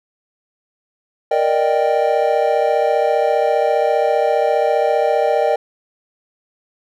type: chord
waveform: triangle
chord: Eb major seventh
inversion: second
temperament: equal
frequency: 466.2 / 587.3 / 622.3 / 784 Hz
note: Bb4 / D5 / Eb5 / G5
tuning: 0 / 0 / 0 / 0 cents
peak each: -17 dBFS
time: 1.31-5.56 s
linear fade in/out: 5 ms
effects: none